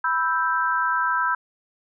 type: chord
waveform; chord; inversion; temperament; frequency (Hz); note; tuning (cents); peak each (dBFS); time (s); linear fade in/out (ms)
sine; E minor; second; equal; 987.8 / 1318.5 / 1568; B5 / E6 / G6; 0 / 0 / 0; -24; 0.04-1.35; 5
effects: none